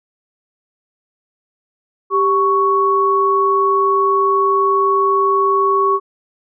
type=tone pair together; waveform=sine; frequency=392.9 / 1112 Hz; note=G4 / C#6; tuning=+4 / +5 cents; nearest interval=octave + tritone; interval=1801 cents; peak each=-16 / -13 dBFS; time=2.1-6 s; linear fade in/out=50 ms; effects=none